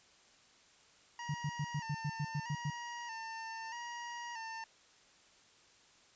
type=tone with vibrato; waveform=25% pulse; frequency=925 Hz; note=A#5; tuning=14 cents flat; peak=-38 dBFS; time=1.19-4.64 s; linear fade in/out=2 ms; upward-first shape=square; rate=0.79 Hz; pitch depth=49 cents each way
type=tone bursts; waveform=sine; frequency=146.83 Hz; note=D3; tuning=in tune; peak=-33 dBFS; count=10; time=1.29-2.702 s; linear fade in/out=5 ms; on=53 ms; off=98 ms
effects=white hiss -64 dBFS RMS until 6.15 s + resampled to 16000 Hz